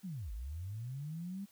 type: linear two-way sweep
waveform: sine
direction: down then up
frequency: 203.6 to 48.54 to 203.6 Hz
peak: -39 dBFS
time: 0.03-1.46 s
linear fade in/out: 20 ms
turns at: 0.32 s
effects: white hiss -66 dBFS RMS until 1.51 s